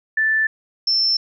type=tone pair in turn; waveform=sine; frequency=1760 / 5343 Hz; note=A6 / E8; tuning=0 / +22 cents; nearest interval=octave + perfect fifth; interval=1922 cents; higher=second; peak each=-15 dBFS; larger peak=neither; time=0.17-0.47 / 0.87-1.17 s; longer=neither; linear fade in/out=5 ms; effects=none